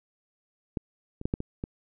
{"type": "clicks", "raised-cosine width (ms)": 3, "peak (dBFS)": [-16, -25, -14, -13, -20, -19], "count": 6, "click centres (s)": [0.772, 1.214, 1.255, 1.339, 1.404, 1.639], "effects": []}